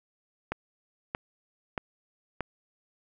click train, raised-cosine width 0.5 ms, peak -15 dBFS, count 4, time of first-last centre 0.52-2.407 s, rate 1.59 Hz, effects none

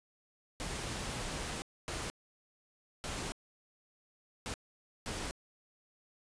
pink noise bursts at uneven times, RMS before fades -39 dBFS, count 5, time 0.6-1.62 / 1.88-2.1 / 3.04-3.32 / 4.46-4.54 / 5.06-5.31 s, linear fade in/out 0 ms, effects resampled to 22050 Hz

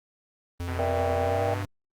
square tone with pitch glide, 87.31 to 98.57 Hz, F2 to G2, 0 to +10 cents, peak -30 dBFS, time 0.6-1.65 s, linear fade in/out 0 ms, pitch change +210 cents, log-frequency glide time 1.22-1.44 s
click train, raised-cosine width 0.5 ms, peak -21 dBFS, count 120, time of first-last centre 0.68-1.624 s, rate 126 Hz
sine chord, E half-diminished seventh, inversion second, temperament just, 474.7 / 593.3 / 659.3 / 791.1 Hz, Bb4 / D5 / E5 / G5, +31 / +18 / 0 / +16 cents, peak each -30 dBFS, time 0.79-1.54 s, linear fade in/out 0 ms
effects Opus 32 kbps

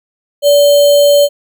sine tone with sample-and-hold, 576 Hz, D5, 34 cents flat, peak -4 dBFS, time 0.42-1.29 s, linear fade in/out 50 ms, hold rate 3675 Hz, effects none

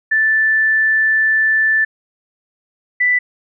sine tone pair in turn, 1760 / 1982.4 Hz, A6 / B6, 0 / +6 cents, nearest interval major second, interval 206 cents, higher second, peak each -11 dBFS, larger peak neither, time 0.11-1.85 / 3-3.19 s, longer first, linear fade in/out 10 ms, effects none

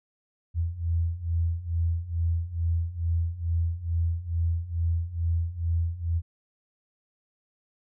sine beating tone pair, 82.6 / 84.9 Hz, E2 / F2, +4 / -48 cents, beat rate 2.3 Hz, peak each -29 / -26 dBFS, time 0.54-6.22 s, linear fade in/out 50 ms, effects none

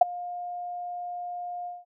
sine tone with ADSR envelope, 709 Hz, F5, 26 cents sharp, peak -9 dBFS, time 0.01-1.85 s, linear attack 6 ms, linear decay 16 ms, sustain -23 dB, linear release 190 ms, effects none

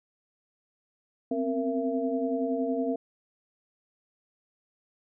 sine tone cluster, 254.4 / 265.1 / 464.9 / 671 Hz, C4 / C4 / A#4 / E5, -48 / +23 / -5 / +31 cents, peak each -35 / -29 / -31 / -33 dBFS, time 1.31-2.96 s, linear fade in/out 5 ms, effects none

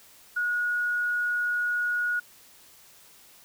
sine tone, 1451 Hz, F#6, 34 cents flat, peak -24 dBFS, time 0.36-2.2 s, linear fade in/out 10 ms, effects white hiss -54 dBFS RMS until 3.44 s

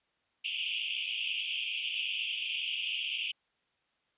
pink band-pass noise, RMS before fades -35 dBFS, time 0.44-3.32 s, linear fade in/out 10 ms, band 2500 to 3300 Hz, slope 96 dB/octave, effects white hiss -75 dBFS RMS until 4.17 s + resampled to 8000 Hz

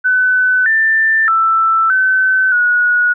sine tone with pitch steps, 1506 / 1780 / 1327 / 1525 / 1457 Hz, F#6 / A6 / E6 / G6 / F#6, +30 / +20 / +11 / -48 / -27 cents, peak -9 dBFS, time 0.04-3.14 s, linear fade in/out 20 ms, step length 620 ms, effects none

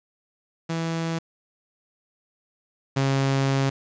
sawtooth tone pair in turn, 164.6 / 136.03 Hz, E3 / C#3, -2 / -32 cents, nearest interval minor third, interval 330 cents, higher first, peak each -21 / -16 dBFS, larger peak second, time 0.69-1.19 / 2.96-3.7 s, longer second, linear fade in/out 10 ms, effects resampled to 16000 Hz + 8-bit

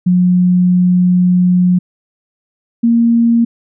sine tone pair in turn, 180 / 232.9 Hz, F#3 / A#3, -47 / -1 cents, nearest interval major third, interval 446 cents, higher second, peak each -7 dBFS, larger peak neither, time 0.06-1.79 / 2.83-3.45 s, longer first, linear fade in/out 10 ms, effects none

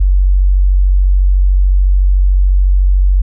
sine tone, 46.9 Hz, F#1, 24 cents sharp, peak -6 dBFS, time 0-3.22 s, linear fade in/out 10 ms, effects none

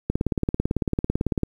click train, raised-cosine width 3 ms, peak -9 dBFS, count 25, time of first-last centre 0.1-1.433 s, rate 18 Hz, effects 8-bit

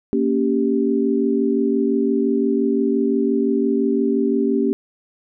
sine chord, G diminished, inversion first, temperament equal with one note detuned, 233.1 / 278.9 / 392 Hz, Bb3 / Db4 / G4, 0 / +11 / 0 cents, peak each -20 dBFS, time 0.13-4.73 s, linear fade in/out 0 ms, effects none

